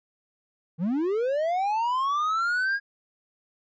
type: linear sweep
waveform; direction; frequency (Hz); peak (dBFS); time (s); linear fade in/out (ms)
triangle; up; 150 to 1647; -21; 0.78-2.8; 50
effects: resampled to 16000 Hz